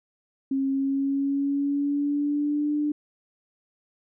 sine tone with pitch glide, 270.4 to 296.6 Hz, C#4 to D4, -43 to +17 cents, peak -22 dBFS, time 0.51-2.92 s, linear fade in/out 5 ms, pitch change +160 cents, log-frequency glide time 0.67-2.73 s, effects none

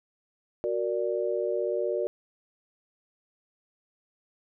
sine chord, Gb augmented, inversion none, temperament equal, 370 / 466.2 / 587.3 Hz, Gb4 / Bb4 / D5, 0 / 0 / 0 cents, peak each -30 dBFS, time 0.64-2.07 s, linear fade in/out 0 ms, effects none

